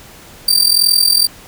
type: tone with amplitude modulation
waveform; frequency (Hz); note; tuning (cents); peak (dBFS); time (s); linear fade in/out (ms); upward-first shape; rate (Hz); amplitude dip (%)
sawtooth; 4678; D8; -8; -3; 0.48-1.27; 5; sine; 42; 80
effects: pink hiss -39 dBFS RMS until 1.47 s